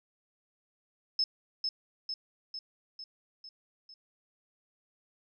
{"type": "tone with echo", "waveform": "sine", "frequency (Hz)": 5210, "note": "E8", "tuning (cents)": -21, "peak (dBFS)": -25, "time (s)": [1.19, 1.24], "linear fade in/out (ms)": 2, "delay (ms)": 450, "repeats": 6, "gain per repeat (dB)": -4, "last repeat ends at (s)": 3.94, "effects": []}